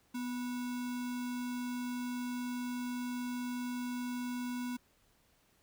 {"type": "tone with sample-and-hold", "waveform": "sine", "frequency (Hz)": 246.9, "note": "B3", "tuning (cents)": 0, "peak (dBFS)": -35, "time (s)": [0.14, 4.77], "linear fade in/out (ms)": 10, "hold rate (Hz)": 1225, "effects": ["pink hiss -70 dBFS RMS until 5.62 s"]}